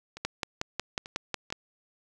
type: two click trains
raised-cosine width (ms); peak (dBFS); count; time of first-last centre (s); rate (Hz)
0.2; -12 / -24; 8 / 4; 0.25-1.525 / 0.17-1.503; 5.49 / 2.25
effects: none